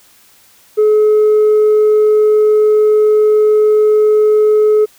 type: tone with tanh clipping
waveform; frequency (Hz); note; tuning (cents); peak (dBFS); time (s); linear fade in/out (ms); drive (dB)
triangle; 426.5; G#4; +46; -7; 0.77-4.86; 20; 6
effects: white hiss -47 dBFS RMS until 4.98 s